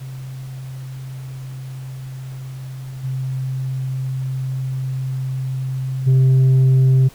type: tone with level steps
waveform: sine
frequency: 131.2 Hz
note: C3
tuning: 5 cents sharp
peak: -28 / -20 / -7 dBFS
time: 0-7.09 s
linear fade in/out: 20 ms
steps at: 3.03 / 6.06 s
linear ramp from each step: 20 ms
effects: tanh soft clip ceiling -9 dBFS + pink hiss -46 dBFS RMS until 7.14 s